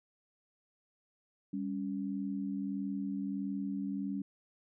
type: tone pair together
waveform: sine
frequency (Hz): 197.75 / 279.3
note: G3 / C#4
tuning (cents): +15 / +13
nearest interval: tritone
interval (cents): 598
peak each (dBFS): -36 / -37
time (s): 1.53-4.22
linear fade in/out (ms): 5
effects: none